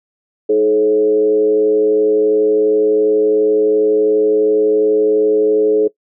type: tone with frequency modulation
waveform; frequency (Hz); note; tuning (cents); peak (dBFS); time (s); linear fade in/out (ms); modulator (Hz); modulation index
sine; 427.7; A4; -49; -9; 0.49-5.88; 10; 112; 0.57
effects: noise-tail reverb RT60 0.1 s tail -20 dB re dry